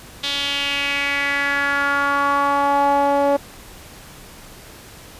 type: tone with band-pass filter sweep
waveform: sawtooth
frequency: 282.3 Hz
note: C#4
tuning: 32 cents sharp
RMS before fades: -19 dBFS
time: 0.23-3.37 s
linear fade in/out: 10 ms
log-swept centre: 3600 to 640 Hz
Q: 3.7
effects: pink hiss -41 dBFS RMS until 5.19 s + resampled to 32000 Hz